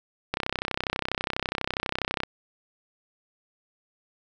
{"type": "click train", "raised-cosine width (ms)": 0.3, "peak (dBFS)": -10, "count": 62, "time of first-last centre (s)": [0.34, 2.234], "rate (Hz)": 32.2, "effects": []}